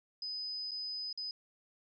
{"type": "tone with dropouts", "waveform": "sine", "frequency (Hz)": 5010, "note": "D#8", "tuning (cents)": 11, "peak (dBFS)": -37, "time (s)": [0.22, 1.31], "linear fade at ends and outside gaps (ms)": 2, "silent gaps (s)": [[0.71, 0.716], [1.128, 1.175]], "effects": []}